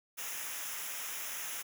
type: noise with comb filter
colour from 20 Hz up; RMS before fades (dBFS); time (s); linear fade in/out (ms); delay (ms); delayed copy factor
white; -40; 0.17-1.63; 20; 0.23; -0.75
effects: none